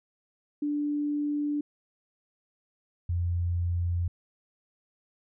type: tone pair in turn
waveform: sine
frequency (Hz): 293.3 / 86.99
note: D4 / F2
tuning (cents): -2 / -6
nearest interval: octave + major sixth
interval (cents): 2104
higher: first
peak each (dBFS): -26 / -25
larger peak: second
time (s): 0.62-1.61 / 3.09-4.08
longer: neither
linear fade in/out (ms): 5
effects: none